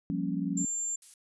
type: chord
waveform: sine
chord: G half-diminished seventh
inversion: third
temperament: equal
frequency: 174.61 / 196 / 233.1 / 277.2 Hz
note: F3 / G3 / Bb3 / Db4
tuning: 0 / 0 / 0 / 0 cents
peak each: -33 / -34 / -38 / -33 dBFS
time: 0.1-0.65 s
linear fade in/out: 0 ms
type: tone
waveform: sine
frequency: 7310 Hz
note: A#8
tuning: 35 cents flat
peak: -30 dBFS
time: 0.57-0.96 s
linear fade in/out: 5 ms
type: noise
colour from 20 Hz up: violet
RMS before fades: -46 dBFS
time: 1.02-1.14 s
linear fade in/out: 2 ms
effects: resampled to 24000 Hz